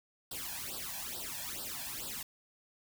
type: noise with flanger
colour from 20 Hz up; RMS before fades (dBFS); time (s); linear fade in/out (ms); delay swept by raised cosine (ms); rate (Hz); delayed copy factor
white; -41; 0.31-2.23; 5; 0.22 to 1.22; 2.3; +0.95
effects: none